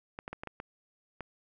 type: clicks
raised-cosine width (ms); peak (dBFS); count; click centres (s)
0.5; -24; 7; 0.189 / 0.279 / 0.33 / 0.435 / 0.473 / 0.601 / 1.207
effects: none